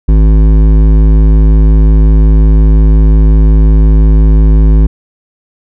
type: tone with hard clipping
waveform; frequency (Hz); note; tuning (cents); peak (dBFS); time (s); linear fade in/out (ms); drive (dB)
triangle; 52.8; G#1; +29; -4; 0.08-4.87; 10; 16
effects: none